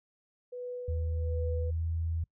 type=tone with tremolo; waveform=sine; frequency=493.9 Hz; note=B4; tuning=in tune; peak=-35 dBFS; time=0.52-1.71 s; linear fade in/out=10 ms; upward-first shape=sine; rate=1.3 Hz; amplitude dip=70%
type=tone with pitch glide; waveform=sine; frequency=80 to 82.2 Hz; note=D#2 to E2; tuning=+49 to -4 cents; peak=-29 dBFS; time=0.88-2.24 s; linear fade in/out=5 ms; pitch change=+47 cents; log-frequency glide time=1.62-1.84 s
effects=noise-tail reverb RT60 0.1 s tail -26 dB re dry